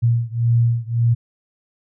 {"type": "beating tone pair", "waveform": "sine", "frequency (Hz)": [116.7, 118.5], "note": ["A#2", "A#2"], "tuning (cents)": [2, 29], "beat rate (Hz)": 1.8, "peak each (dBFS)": [-17, -18], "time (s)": [0.02, 1.15], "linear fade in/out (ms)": 20, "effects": []}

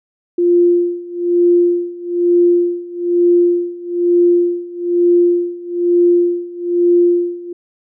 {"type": "tone with tremolo", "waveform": "sine", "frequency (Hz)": 349.2, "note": "F4", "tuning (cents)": 0, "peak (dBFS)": -7, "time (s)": [0.38, 7.53], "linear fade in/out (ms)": 5, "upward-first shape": "sine", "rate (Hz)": 1.1, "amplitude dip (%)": 90, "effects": []}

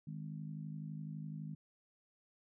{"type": "harmonic tone", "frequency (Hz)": 51.91, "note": "G#1", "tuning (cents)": 0, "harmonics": [3, 4, 5], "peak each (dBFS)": [-43, -48, -54], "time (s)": [0.07, 1.55], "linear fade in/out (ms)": 5, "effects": []}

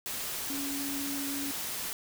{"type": "tone in noise", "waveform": "sine", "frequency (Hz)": 280, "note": "C#4", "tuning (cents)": 18, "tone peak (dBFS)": -35, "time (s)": [0.5, 1.51], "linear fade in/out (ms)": 0, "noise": "white", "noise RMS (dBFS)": -36, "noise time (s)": [0.06, 1.93], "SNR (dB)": -2, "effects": []}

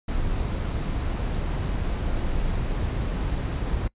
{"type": "noise", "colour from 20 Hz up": "brown", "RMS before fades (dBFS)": -26, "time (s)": [0.08, 3.88], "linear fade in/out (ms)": 5, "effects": ["noise-tail reverb RT60 0.1 s tail -23 dB re dry", "resampled to 8000 Hz"]}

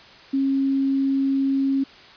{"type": "tone", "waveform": "sine", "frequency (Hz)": 271.7, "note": "C#4", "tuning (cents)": -35, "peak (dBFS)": -18, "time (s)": [0.33, 1.84], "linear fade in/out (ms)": 10, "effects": ["white hiss -46 dBFS RMS until 2.16 s", "resampled to 11025 Hz"]}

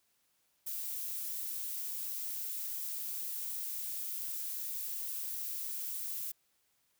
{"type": "noise", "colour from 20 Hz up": "violet", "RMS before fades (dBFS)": -39, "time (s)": [0.66, 6.32], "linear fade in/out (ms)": 10, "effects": ["white hiss -75 dBFS RMS until 6.99 s"]}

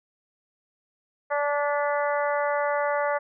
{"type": "harmonic tone with a mistuned harmonic", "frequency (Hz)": 290.1, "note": "D4", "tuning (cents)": -21, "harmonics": [2, 3, 4, 5, 6, 7], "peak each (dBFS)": [-25, -29, -31, -33, -35, -36], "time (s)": [1.3, 3.19], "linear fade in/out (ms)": 20, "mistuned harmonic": 7, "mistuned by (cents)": -25, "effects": []}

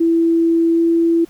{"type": "tone with pitch glide", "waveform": "sine", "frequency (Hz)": [332.1, 334], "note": ["E4", "E4"], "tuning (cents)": [13, 23], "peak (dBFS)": -11, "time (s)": [0, 1.25], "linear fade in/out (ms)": 10, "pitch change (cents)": 10, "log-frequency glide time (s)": [0.72, 0.8], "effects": ["pink hiss -49 dBFS RMS until 1.29 s"]}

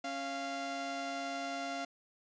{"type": "tone pair together", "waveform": "sawtooth", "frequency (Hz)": [275, 693], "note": ["C#4", "F5"], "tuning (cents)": [-14, -14], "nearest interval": "octave + major third", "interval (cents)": 1600, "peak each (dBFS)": [-38, -34], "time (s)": [0.04, 1.85], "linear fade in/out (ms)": 5, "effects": ["resampled to 16000 Hz"]}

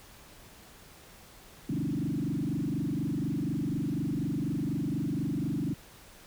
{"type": "tone with frequency modulation", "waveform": "sine", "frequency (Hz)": 220, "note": "A3", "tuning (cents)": 0, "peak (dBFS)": -28, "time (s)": [1.69, 5.74], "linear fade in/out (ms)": 5, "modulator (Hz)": 24.1, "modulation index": 3.9, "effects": ["pink hiss -53 dBFS RMS until 6.26 s"]}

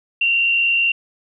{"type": "tone with frequency modulation", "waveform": "sine", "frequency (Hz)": 2756, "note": "F7", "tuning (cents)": -24, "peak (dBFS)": -14, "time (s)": [0.21, 0.92], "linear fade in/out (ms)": 5, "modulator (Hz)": 77.7, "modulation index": 0.69, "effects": []}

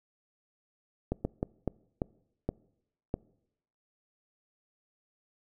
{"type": "slowing click train", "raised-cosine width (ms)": 2, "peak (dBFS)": -16, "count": 7, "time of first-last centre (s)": [1.12, 3.141], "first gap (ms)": 130, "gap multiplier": 1.38, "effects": ["noise-tail reverb RT60 0.8 s tail -24 dB re dry"]}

